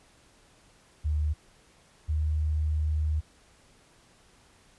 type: tone pair in turn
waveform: sine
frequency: 75.6 / 76.83 Hz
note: D#2 / D#2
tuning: -49 / -21 cents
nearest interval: unison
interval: 28 cents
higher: second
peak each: -24 dBFS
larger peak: neither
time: 1.04-1.34 / 2.08-3.21 s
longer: second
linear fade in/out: 20 ms
effects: pink hiss -60 dBFS RMS until 4.78 s + resampled to 24000 Hz